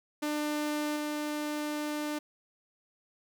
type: tone with level steps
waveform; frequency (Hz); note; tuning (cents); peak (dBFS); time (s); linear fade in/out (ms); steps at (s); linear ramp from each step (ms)
sawtooth; 298.9; D4; +31; -26 / -28; 0.22-2.19; 10; 0.96; 5
effects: none